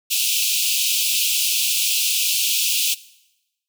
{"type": "high-pass noise", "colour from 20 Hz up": "pink", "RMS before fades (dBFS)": -20, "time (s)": [0.1, 2.95], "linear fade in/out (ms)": 20, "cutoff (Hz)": 2500, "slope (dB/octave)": 96, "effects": ["noise-tail reverb RT60 0.9 s tail -19 dB re dry"]}